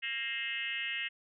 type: tone with frequency modulation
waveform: sine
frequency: 2361 Hz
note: D7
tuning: 9 cents sharp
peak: -33 dBFS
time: 0.02-1.09 s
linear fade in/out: 20 ms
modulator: 248 Hz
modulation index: 2.5
effects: none